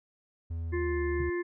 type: tone with pitch glide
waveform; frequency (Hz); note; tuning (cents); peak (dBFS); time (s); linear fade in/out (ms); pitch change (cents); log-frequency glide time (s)
triangle; 82.9 to 75.15; E2 to D2; +10 to +40; -30; 0.5-1.3; 10; -170; 0.67-1
type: harmonic tone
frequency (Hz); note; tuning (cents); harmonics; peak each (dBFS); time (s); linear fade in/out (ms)
350.4; F4; +6; 1 / 3 / 5 / 6; -29 / -43 / -40 / -44; 0.72-1.43; 20
type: tone with exponential decay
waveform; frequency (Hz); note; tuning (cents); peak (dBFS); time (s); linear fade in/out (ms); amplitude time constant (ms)
sine; 130.6; C3; -3; -30; 1.2-1.32; 2; 24
effects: none